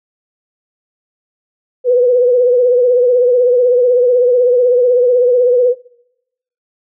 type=tone with vibrato; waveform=sine; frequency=493.9 Hz; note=B4; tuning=in tune; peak=-7 dBFS; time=1.84-5.75 s; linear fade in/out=50 ms; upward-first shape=triangle; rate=16 Hz; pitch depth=63 cents each way; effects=noise-tail reverb RT60 0.9 s tail -25 dB re dry